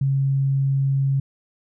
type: tone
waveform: sine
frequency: 136.6 Hz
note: C#3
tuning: 25 cents flat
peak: -17 dBFS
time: 0.01-1.2 s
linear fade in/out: 5 ms
effects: none